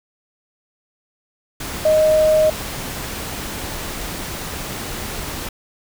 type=tone in noise; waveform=sine; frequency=622 Hz; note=D#5; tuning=1 cent flat; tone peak=-11 dBFS; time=1.85-2.5 s; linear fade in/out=5 ms; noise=pink; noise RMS=-28 dBFS; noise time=1.6-5.49 s; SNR=+14 dB; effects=none